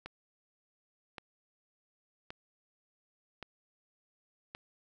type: click train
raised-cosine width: 0.3 ms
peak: -26 dBFS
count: 5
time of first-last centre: 0.06-4.549 s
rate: 0.891 Hz
effects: none